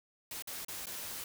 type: noise with dropouts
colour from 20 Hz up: white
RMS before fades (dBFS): -42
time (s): 0.31-1.24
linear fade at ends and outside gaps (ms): 2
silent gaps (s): 0.423-0.473 / 0.648-0.683 / 0.858-0.868
effects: none